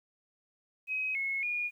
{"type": "tone with pitch steps", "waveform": "sine", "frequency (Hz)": [2534, 2180, 2437], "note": ["D#7", "C#7", "D#7"], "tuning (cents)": [31, -29, -37], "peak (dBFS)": -30, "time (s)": [0.87, 1.71], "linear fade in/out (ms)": 50, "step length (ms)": 280, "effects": ["11-bit"]}